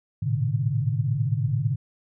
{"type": "tone cluster", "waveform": "sine", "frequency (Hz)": [107.8, 116.8, 132.1, 150.1], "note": ["A2", "A#2", "C3", "D3"], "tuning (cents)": [-35, 4, 17, 38], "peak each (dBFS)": -27, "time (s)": [0.22, 1.76], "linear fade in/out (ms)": 10, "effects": []}